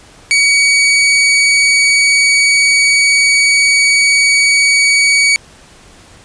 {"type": "tone", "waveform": "sawtooth", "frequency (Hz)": 2259, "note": "C#7", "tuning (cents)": 32, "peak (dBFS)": -4, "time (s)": [0.31, 5.36], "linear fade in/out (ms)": 0, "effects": ["pink hiss -41 dBFS RMS until 6.24 s", "resampled to 22050 Hz"]}